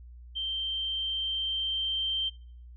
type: tone with level ramp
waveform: sine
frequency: 3136 Hz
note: G7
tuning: in tune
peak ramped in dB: -30 to -27 dBFS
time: 0.35-2.3 s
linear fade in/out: 20 ms
effects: noise-tail reverb RT60 0.6 s tail -24 dB re dry + added 60 Hz sine -45 dBFS peak until 2.76 s